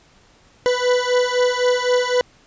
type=beating tone pair; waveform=40% pulse; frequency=493.9 / 497.8 Hz; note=B4 / B4; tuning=0 / +14 cents; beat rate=3.9 Hz; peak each=-18 / -18 dBFS; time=0.66-2.21 s; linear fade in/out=0 ms; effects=pink hiss -53 dBFS RMS until 2.46 s + resampled to 16000 Hz